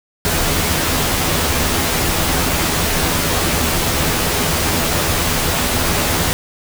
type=noise with comb filter; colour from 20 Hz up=pink; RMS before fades=-17 dBFS; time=0.25-6.33 s; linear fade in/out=0 ms; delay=12 ms; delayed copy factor=+0.55; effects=none

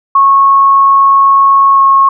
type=tone with pitch glide; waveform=sine; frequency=1098 to 1090.4 Hz; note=C#6 to C#6; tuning=-17 to -29 cents; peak=-3 dBFS; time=0.15-2.09 s; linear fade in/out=5 ms; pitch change=-12 cents; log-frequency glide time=1.74-1.8 s; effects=none

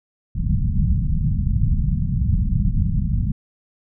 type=low-pass noise; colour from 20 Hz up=pink; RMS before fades=-19 dBFS; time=0.35-3.32 s; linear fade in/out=10 ms; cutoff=200 Hz; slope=48 dB/octave; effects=none

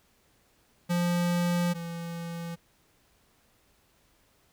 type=tone pair in turn; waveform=square; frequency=174.61 / 168.95 Hz; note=F3 / E3; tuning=0 / +43 cents; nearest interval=minor second; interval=57 cents; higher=first; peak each=-25 / -35 dBFS; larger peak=first; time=0.89-1.74 / 1.74-2.56 s; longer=first; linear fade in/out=20 ms; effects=pink hiss -66 dBFS RMS until 4.52 s

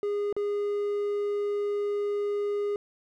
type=tone with dropouts; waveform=triangle; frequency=410 Hz; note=G#4; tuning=22 cents flat; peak=-24 dBFS; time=0.03-2.76 s; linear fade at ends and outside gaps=1 ms; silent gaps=0.327-0.365 s; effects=none

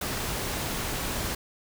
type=noise; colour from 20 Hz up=pink; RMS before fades=-31 dBFS; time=0.01-1.35 s; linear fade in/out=5 ms; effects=none

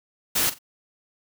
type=noise with echo; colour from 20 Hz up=white; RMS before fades=-22 dBFS; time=0.35-0.5 s; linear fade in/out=10 ms; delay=44 ms; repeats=2; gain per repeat=-14 dB; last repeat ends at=0.588 s; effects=none

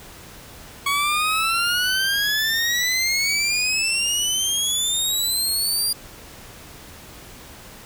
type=exponential sweep; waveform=20% pulse; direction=up; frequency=1113 to 4825 Hz; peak=-14 dBFS; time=0.86-5.93 s; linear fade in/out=5 ms; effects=pink hiss -42 dBFS RMS until 7.85 s

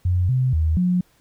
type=tone with pitch steps; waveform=sine; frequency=89.9 / 128.6 / 79.2 / 179.9 Hz; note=F#2 / C3 / D#2 / F#3; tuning=-49 / -30 / +31 / -48 cents; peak=-16 dBFS; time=0.05-1.01 s; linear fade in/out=5 ms; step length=240 ms; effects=pink hiss -60 dBFS RMS until 1.2 s

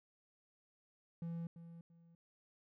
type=tone with echo; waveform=triangle; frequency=167.9 Hz; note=E3; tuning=32 cents sharp; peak=-38 dBFS; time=1.22-1.47 s; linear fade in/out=2 ms; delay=340 ms; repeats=2; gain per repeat=-11 dB; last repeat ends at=2.15 s; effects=none

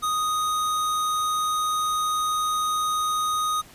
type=tone; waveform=square; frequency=1244.5 Hz; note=D#6; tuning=in tune; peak=-23 dBFS; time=0.02-3.62 s; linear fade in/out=20 ms; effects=pink hiss -49 dBFS RMS until 3.74 s + resampled to 32000 Hz

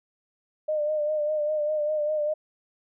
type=tone with vibrato; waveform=sine; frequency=605 Hz; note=D#5; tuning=49 cents flat; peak=-23 dBFS; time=0.68-2.34 s; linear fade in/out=10 ms; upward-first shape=sine; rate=5 Hz; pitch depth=40 cents each way; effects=none

